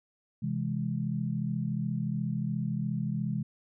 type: chord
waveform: sine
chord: C augmented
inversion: none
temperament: equal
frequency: 130.81 / 164.81 / 207.7 Hz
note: C3 / E3 / G#3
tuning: 0 / 0 / 0 cents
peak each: -33 dBFS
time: 0.42-3.43 s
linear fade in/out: 10 ms
effects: none